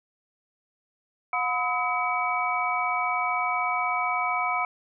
sine tone cluster, 724 / 1008 / 1275 / 2274 Hz, F#5 / B5 / D#6 / C#7, -38 / +35 / +42 / +44 cents, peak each -29 dBFS, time 1.33-4.65 s, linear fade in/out 2 ms, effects none

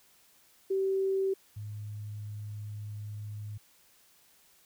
sine tone pair in turn, 385.6 / 104.94 Hz, G4 / G#2, -28 / +18 cents, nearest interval octave + major seventh, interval 2254 cents, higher first, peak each -26 / -37 dBFS, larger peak first, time 0.7-1.34 / 1.56-3.58 s, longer second, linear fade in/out 10 ms, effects white hiss -63 dBFS RMS until 4.65 s

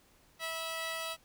10% pulse tone pair together, 652 / 976.9 Hz, E5 / B5, -19 / -19 cents, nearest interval perfect fifth, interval 700 cents, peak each -28 / -35 dBFS, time 0.39-1.17 s, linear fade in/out 50 ms, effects pink hiss -65 dBFS RMS until 1.24 s

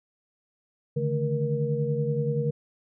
sine tone cluster, 143.4 / 153.9 / 219.5 / 473.2 Hz, D3 / D#3 / A3 / A#4, -41 / -19 / -4 / +26 cents, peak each -27 / -31 / -35 / -28 dBFS, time 0.96-2.51 s, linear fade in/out 10 ms, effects none

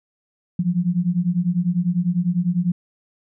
sine beating tone pair, 170.5 / 180.5 Hz, F3 / F#3, -41 / -43 cents, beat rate 10 Hz, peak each -21 / -20 dBFS, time 0.59-2.72 s, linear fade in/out 5 ms, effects none

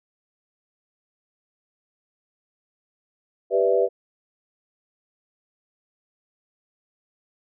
sine chord, E minor seventh, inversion first, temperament equal, 392 / 493.9 / 587.3 / 659.3 Hz, G4 / B4 / D5 / E5, 0 / 0 / 0 / 0 cents, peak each -22 / -20 / -25 / -24 dBFS, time 3.5-3.89 s, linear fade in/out 50 ms, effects none

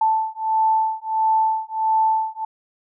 sine beating tone pair, 880 / 881.5 Hz, A5 / A5, 0 / +3 cents, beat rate 1.5 Hz, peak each -20 dBFS, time 0.01-2.45 s, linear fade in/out 5 ms, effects none

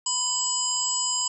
harmonic tone with a mistuned harmonic, 997 Hz, B5, 16 cents sharp, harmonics 1 / 3 / 5 / 7 / 8, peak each -33 / -33 / -30 / -32 / -26 dBFS, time 0.06-1.28 s, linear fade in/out 5 ms, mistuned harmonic 8, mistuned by -72 cents, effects none

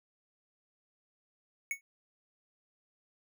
square tone with exponential decay, 2217 Hz, C#7, in tune, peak -29 dBFS, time 1.71-1.81 s, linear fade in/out 1 ms, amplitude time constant 20 ms, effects none

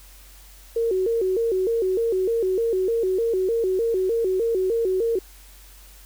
sine tone with vibrato, 415.3 Hz, G#4, in tune, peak -19 dBFS, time 0.76-5.19 s, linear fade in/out 5 ms, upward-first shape square, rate 3.3 Hz, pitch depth 180 cents each way, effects added 47 Hz sine -46 dBFS peak until 6.05 s + white hiss -50 dBFS RMS until 6.05 s

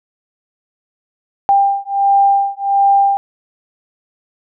sine beating tone pair, 794 / 795.4 Hz, G5 / G5, +22 / +25 cents, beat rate 1.4 Hz, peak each -13 dBFS, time 1.49-3.17 s, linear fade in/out 0 ms, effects none

